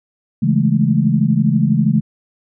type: chord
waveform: sine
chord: A major seventh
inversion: first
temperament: equal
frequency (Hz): 138.59 / 164.81 / 207.7 / 220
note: C#3 / E3 / G#3 / A3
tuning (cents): 0 / 0 / 0 / 0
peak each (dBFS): -17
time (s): 0.42-2.01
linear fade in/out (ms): 10
effects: none